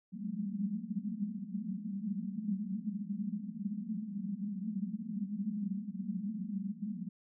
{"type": "band-pass noise", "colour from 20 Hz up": "pink", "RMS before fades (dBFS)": -38, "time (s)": [0.12, 7.09], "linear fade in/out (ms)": 10, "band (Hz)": [190, 220], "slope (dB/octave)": 96, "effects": []}